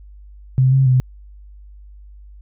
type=tone with pitch steps; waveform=sine; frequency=130.2 / 133.9 / 128 Hz; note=C3 / C3 / C3; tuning=-8 / +40 / -38 cents; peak=-10 dBFS; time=0.58-1 s; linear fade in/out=0 ms; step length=140 ms; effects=added 50 Hz sine -38 dBFS peak until 2.41 s